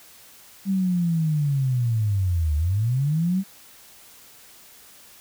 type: linear two-way sweep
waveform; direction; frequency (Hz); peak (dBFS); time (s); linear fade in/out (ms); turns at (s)
sine; down then up; 197.4 to 72.8 to 197.4; -19; 0.65-3.44; 50; 2.56
effects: white hiss -49 dBFS RMS until 5.2 s